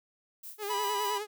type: noise with tremolo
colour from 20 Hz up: violet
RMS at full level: -43 dBFS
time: 0.43-1.12 s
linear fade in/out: 5 ms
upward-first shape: sine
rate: 5.1 Hz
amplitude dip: 85%
type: tone with vibrato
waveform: sawtooth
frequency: 413.6 Hz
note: G#4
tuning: 7 cents flat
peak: -30 dBFS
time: 0.58-1.27 s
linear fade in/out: 50 ms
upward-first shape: sine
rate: 9.6 Hz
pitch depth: 59 cents each way
type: tone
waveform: 45% pulse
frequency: 984 Hz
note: B5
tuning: 7 cents flat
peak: -30 dBFS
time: 0.69-1.19 s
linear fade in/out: 20 ms
effects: none